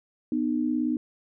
sine tone pair together, 246.9 / 305.1 Hz, B3 / D#4, 0 / -34 cents, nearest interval major third, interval 366 cents, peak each -26 dBFS, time 0.32-0.97 s, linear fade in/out 2 ms, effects none

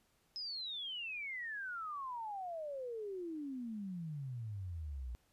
sine exponential sweep, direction down, 5170 to 58 Hz, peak -40 dBFS, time 0.36-5.15 s, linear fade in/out 0 ms, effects pink hiss -74 dBFS RMS until 5.32 s + resampled to 32000 Hz

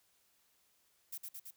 violet noise with echo, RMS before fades -43 dBFS, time 1.12-1.18 s, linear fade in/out 10 ms, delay 110 ms, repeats 3, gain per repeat -2 dB, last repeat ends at 1.51 s, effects white hiss -73 dBFS RMS until 1.56 s

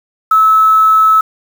sine tone with quantisation, 1300 Hz, E6, 24 cents flat, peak -5 dBFS, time 0.31-1.21 s, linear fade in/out 5 ms, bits 5, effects none

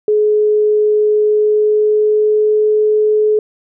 sine tone with pitch glide, 423.3 to 426.7 Hz, G#4 to G#4, +33 to +47 cents, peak -9 dBFS, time 0.08-3.39 s, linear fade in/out 2 ms, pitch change +14 cents, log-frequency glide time 1.23-2.63 s, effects none

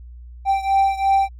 triangle beating tone pair, 781 / 783.9 Hz, G5 / G5, -7 / 0 cents, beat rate 2.9 Hz, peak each -15 / -18 dBFS, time 0.45-1.29 s, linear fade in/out 50 ms, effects added 60 Hz sine -36 dBFS peak until 1.39 s

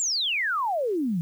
sine exponential sweep, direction down, 7610 to 157.7 Hz, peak -23 dBFS, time 0-1.21 s, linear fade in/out 0 ms, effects 9-bit

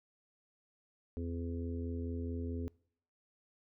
harmonic tone, 84.5 Hz, E2, 43 cents sharp, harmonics 1 / 3 / 4 / 5 / 6, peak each -38 / -41 / -51 / -45 / -55 dBFS, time 1.17-2.68 s, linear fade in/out 0 ms, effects noise-tail reverb RT60 0.6 s tail -24 dB re dry

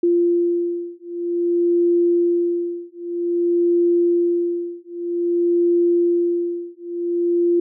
sine beating tone pair, 345.8 / 346.32 Hz, F4 / F4, -17 / -14 cents, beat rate 0.52 Hz, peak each -19 dBFS, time 0.03-7.6 s, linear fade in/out 5 ms, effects none

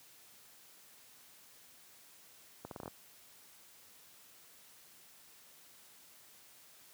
accelerating click train, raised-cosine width 1 ms, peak -29 dBFS, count 7, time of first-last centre 2.65-2.879 s, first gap 62 ms, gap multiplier 0.8, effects white hiss -60 dBFS RMS until 6.93 s + high-pass 80 Hz 12 dB/octave

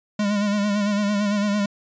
square tone with vibrato, 205.2 Hz, G#3, 21 cents flat, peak -20 dBFS, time 0.19-1.66 s, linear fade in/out 5 ms, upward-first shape sine, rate 8.9 Hz, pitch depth 47 cents each way, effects resampled to 16000 Hz

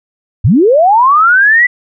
sine linear sweep, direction up, 77.78 to 1999 Hz, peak -4 dBFS, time 0.44-1.67 s, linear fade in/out 10 ms, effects none

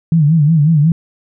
sine tone with vibrato, 154.9 Hz, D#3, 7 cents flat, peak -7 dBFS, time 0.12-0.92 s, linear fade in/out 2 ms, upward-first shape sine, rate 5.5 Hz, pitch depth 130 cents each way, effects none

